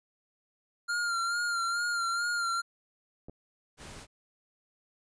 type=tone with vibrato; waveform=square; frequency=1396.9 Hz; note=F6; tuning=in tune; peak=-29 dBFS; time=0.88-2.62 s; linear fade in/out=20 ms; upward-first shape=sine; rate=2.3 Hz; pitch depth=40 cents each way
type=clicks; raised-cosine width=2 ms; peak=-33 dBFS; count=2; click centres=3.285 / 3.296 s
type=noise; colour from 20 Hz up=pink; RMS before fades=-46 dBFS; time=3.77-4.07 s; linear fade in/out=50 ms
effects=resampled to 22050 Hz